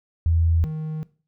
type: tone pair in turn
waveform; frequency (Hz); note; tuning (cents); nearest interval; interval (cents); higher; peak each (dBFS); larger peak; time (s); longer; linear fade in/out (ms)
sine / triangle; 82.7 / 156.12; E2 / D#3; +6 / +6; major seventh; 1100; second; -16 / -24; first; 0.26-0.64 / 0.64-1.03; second; 0
effects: noise-tail reverb RT60 0.4 s tail -20 dB re dry